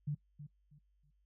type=tone with echo; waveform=sine; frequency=146.83 Hz; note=D3; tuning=in tune; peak=-33 dBFS; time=0.07-0.15 s; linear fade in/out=10 ms; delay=320 ms; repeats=3; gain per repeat=-12 dB; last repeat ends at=1.11 s; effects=noise-tail reverb RT60 0.1 s tail -21 dB re dry + added 50 Hz sine -70 dBFS peak until 1.25 s